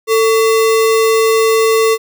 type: tone with sample-and-hold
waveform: sine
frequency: 445.6 Hz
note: A4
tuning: 22 cents sharp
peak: -8 dBFS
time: 0.07-1.98 s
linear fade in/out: 50 ms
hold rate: 1575 Hz
effects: none